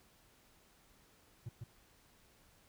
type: tone with echo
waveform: triangle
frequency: 116.54 Hz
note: A#2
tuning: in tune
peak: -38 dBFS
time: 1.46-1.49 s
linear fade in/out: 5 ms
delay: 150 ms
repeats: 1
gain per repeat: -2 dB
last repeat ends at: 1.64 s
effects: pink hiss -67 dBFS RMS until 2.68 s